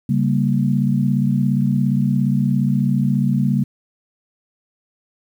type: chord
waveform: sine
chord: G diminished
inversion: second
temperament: equal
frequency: 138.59 / 196 / 233.1 Hz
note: Db3 / G3 / Bb3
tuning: 0 / 0 / 0 cents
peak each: -18 / -19 / -20 dBFS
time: 0.09-3.64 s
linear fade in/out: 5 ms
effects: 8-bit